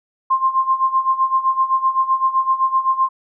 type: tone with tremolo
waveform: sine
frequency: 1055 Hz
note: C6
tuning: 14 cents sharp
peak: -11 dBFS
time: 0.3-3.09 s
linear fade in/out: 10 ms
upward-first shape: sine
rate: 7.8 Hz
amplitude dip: 80%
effects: none